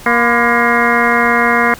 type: harmonic tone with a mistuned harmonic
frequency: 236.6 Hz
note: A#3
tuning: 26 cents sharp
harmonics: 1 / 2 / 3 / 4 / 5 / 6 / 7 / 8 / 9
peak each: -18 / -18 / -18 / -18 / -18 / -18 / -18 / -18 / -18 dBFS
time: 0.06-1.74 s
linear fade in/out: 2 ms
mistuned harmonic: 4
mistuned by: +120 cents
effects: pink hiss -35 dBFS RMS until 1.79 s